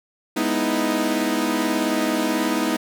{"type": "chord", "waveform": "sawtooth", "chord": "E major seventh", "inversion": "first", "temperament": "equal", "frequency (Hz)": [207.7, 246.9, 311.1, 329.6], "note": ["G#3", "B3", "D#4", "E4"], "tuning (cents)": [0, 0, 0, 0], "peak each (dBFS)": [-24, -21, -19, -24], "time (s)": [0.36, 2.77], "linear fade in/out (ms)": 10, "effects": []}